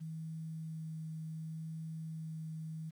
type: tone with vibrato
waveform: sine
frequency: 159.5 Hz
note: D#3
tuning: 43 cents sharp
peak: -40 dBFS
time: 0-2.91 s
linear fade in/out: 20 ms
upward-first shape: sine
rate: 0.68 Hz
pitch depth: 9 cents each way
effects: 11-bit